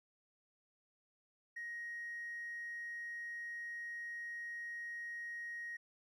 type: tone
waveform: triangle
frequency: 1880 Hz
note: A#6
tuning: 14 cents sharp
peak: -39 dBFS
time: 1.56-5.77 s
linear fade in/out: 10 ms
effects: tanh soft clip ceiling -39 dBFS + resampled to 32000 Hz